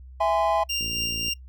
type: chord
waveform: triangle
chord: E augmented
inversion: none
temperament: just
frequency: 659.3 / 824.1 / 1030.1 Hz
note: E5 / G#5 / B#5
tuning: 0 / -14 / -27 cents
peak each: -21 / -22 / -24 dBFS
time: 0.2-0.64 s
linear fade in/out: 10 ms
type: tone with tremolo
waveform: 25% pulse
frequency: 2788 Hz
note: F7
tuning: 4 cents flat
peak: -20 dBFS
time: 0.69-1.34 s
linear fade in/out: 10 ms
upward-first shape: triangle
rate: 3.7 Hz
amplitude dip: 35%
type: click train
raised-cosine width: 3 ms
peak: -26 dBFS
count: 28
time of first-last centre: 0.81-1.283 s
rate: 57.1 Hz
effects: noise-tail reverb RT60 0.1 s tail -25 dB re dry + added 64 Hz sine -41 dBFS peak until 1.48 s